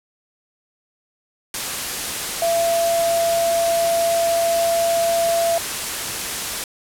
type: tone in noise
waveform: sine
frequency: 674 Hz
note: E5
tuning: 38 cents sharp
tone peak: -16 dBFS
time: 2.42-5.58 s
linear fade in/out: 2 ms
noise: white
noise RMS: -25 dBFS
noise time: 1.54-6.64 s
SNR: +6 dB
effects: low-pass 12000 Hz 12 dB/octave